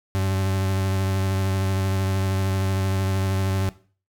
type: tone with vibrato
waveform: 40% pulse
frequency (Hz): 95.9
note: G2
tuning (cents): -37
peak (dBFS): -20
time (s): 0.15-3.69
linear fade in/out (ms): 0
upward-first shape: sine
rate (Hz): 13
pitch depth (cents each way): 21
effects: noise-tail reverb RT60 0.4 s tail -17 dB re dry